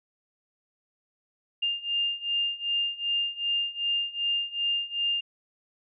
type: beating tone pair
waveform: sine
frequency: 2805 / 2807.6 Hz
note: F7 / F7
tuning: +7 / +9 cents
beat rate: 2.6 Hz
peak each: -30 / -28 dBFS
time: 1.62-5.21 s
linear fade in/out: 10 ms
effects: none